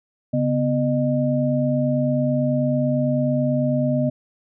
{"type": "tone cluster", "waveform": "sine", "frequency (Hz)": [139.3, 248.4, 610], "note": ["C#3", "B3", "D#5"], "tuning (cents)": [9, 10, -34], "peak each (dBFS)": [-22, -21, -23], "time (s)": [0.33, 4.1], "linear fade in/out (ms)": 10, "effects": []}